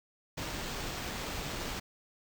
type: noise with sample-and-hold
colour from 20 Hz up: pink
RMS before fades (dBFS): -38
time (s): 0.37-1.8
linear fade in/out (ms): 10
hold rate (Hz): 11025
effects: none